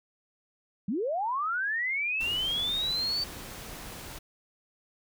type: linear sweep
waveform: sine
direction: up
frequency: 173.8 to 4600 Hz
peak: -27 dBFS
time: 0.88-3.24 s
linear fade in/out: 5 ms
type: noise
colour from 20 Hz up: pink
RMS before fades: -42 dBFS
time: 2.2-4.19 s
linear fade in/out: 10 ms
effects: none